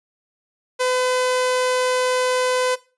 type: tone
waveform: sawtooth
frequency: 506 Hz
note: B4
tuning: 42 cents sharp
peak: -14 dBFS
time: 0.79-2.76 s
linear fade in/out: 20 ms
effects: noise-tail reverb RT60 0.3 s tail -17 dB re dry + resampled to 24000 Hz